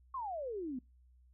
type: exponential sweep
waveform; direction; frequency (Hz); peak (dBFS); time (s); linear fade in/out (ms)
sine; down; 1108.7 to 240; -37; 0.14-0.79; 5
effects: noise-tail reverb RT60 0.2 s tail -22 dB re dry + added 62 Hz sine -61 dBFS peak until 1.33 s